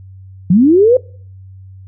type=linear sweep; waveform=sine; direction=up; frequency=162.6 to 523.3 Hz; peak=-5 dBFS; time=0.5-0.97 s; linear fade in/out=5 ms; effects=noise-tail reverb RT60 0.5 s tail -24 dB re dry + added 95 Hz sine -33 dBFS peak until 1.87 s